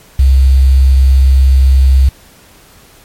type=tone with quantisation; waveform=sine; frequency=66.3 Hz; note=C2; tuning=23 cents sharp; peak=-3 dBFS; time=0.19-2.09 s; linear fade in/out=5 ms; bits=5; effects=pink hiss -42 dBFS RMS until 3.04 s + MP3 64 kbps